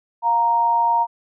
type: tone pair together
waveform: sine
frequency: 704.9 / 932.3 Hz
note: F5 / A#5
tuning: +16 / 0 cents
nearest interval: perfect fourth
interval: 484 cents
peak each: -24 / -15 dBFS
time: 0.22-1.07 s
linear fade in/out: 50 ms
effects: none